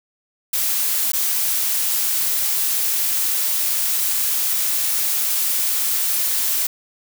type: noise with dropouts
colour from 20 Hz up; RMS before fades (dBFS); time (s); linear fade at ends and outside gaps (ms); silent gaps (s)
blue; -20; 0.53-6.67; 5; 1.12-1.133
effects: none